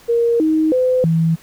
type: tone with pitch steps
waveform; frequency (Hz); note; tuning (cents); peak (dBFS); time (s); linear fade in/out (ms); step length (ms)
sine; 468.2 / 314.4 / 509 / 163.5; A#4 / D#4 / C5 / E3; +8 / +18 / -48 / -14; -12; 0.08-1.36; 20; 320
effects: pink hiss -46 dBFS RMS until 1.42 s